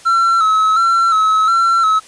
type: tone with vibrato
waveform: triangle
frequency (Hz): 1321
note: E6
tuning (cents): +3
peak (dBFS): -8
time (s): 0.05-2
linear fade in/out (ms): 20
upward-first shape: square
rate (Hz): 1.4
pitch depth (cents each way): 43
effects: white hiss -41 dBFS RMS until 2.07 s + resampled to 22050 Hz